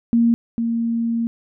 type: tone pair in turn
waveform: sine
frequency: 233.1 / 231.2 Hz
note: A#3 / A#3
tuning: 0 / -14 cents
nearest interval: unison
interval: 14 cents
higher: first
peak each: -12 / -18 dBFS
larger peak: first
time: 0.13-0.34 / 0.58-1.27 s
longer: second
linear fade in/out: 0 ms
effects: none